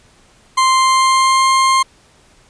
40% pulse tone with pitch glide, 1046.5 to 1059.3 Hz, C6 to C6, 0 to +21 cents, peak -9 dBFS, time 0.57-1.83 s, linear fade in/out 10 ms, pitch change +21 cents, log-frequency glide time 0.71-1.49 s, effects pink hiss -50 dBFS RMS until 2.49 s + resampled to 22050 Hz

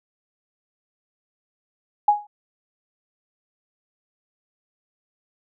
sine tone with exponential decay, 830.6 Hz, G#5, in tune, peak -9 dBFS, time 2.08-2.27 s, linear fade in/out 5 ms, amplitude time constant 41 ms, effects none

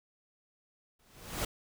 pink noise with exponential growth, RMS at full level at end -31 dBFS, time 0.99-1.45 s, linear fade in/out 5 ms, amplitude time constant 100 ms, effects none

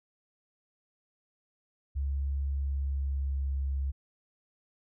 sine tone with pitch glide, 69.3 to 68.27 Hz, C#2 to C#2, 0 to -26 cents, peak -28 dBFS, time 1.95-3.92 s, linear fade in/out 20 ms, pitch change -26 cents, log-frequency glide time 2.46-3.53 s, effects none

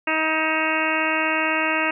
harmonic tone with a mistuned harmonic, 315.9 Hz, D#4, 26 cents sharp, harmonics 1 / 2 / 3 / 4 / 5 / 6 / 7 / 8 / 9, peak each -28 / -28 / -28 / -28 / -28 / -28 / -28 / -28 / -28 dBFS, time 0.07-1.91 s, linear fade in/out 5 ms, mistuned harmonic 9, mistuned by -56 cents, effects none

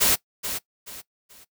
white noise with echo, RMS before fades -19 dBFS, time 0-0.16 s, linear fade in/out 20 ms, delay 430 ms, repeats 3, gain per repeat -10 dB, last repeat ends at 1.45 s, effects noise-tail reverb RT60 0.1 s tail -20 dB re dry

